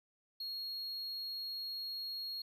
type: tone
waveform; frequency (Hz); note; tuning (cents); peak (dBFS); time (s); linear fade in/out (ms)
triangle; 4295; C8; +44; -38; 0.4-2.42; 5
effects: none